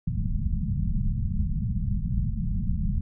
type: low-pass noise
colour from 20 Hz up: pink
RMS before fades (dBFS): -26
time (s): 0.07-3.01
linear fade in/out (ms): 5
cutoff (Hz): 220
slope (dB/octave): 96
effects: none